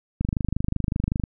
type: click train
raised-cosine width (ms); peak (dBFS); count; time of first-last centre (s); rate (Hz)
5; -11; 27; 0.21-1.238; 25.3
effects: none